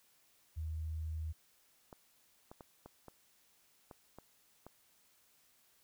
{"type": "tone", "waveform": "sine", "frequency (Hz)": 79.1, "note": "D#2", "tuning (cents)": 29, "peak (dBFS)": -37, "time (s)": [0.56, 1.33], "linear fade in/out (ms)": 20}
{"type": "clicks", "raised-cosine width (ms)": 1, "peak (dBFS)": -36, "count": 8, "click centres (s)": [1.928, 2.515, 2.608, 2.86, 3.083, 3.912, 4.186, 4.666]}
{"effects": ["white hiss -70 dBFS RMS until 5.83 s"]}